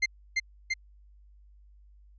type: tone with echo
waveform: 40% pulse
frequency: 2093 Hz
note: C7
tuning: in tune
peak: -21 dBFS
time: 0.02-0.06 s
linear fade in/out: 10 ms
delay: 340 ms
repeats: 2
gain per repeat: -2 dB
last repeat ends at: 0.74 s
effects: added 50 Hz sine -53 dBFS peak until 2.18 s + resampled to 16000 Hz